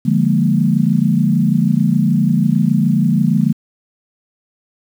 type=chord; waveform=sine; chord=Bb dominant seventh; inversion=first; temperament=equal with one note detuned; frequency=146.83 / 174.61 / 206.5 / 233.1 Hz; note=D3 / F3 / Ab3 / Bb3; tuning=0 / 0 / -10 / 0 cents; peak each=-17 / -16 / -16 / -17 dBFS; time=0.05-3.53 s; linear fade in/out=10 ms; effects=7-bit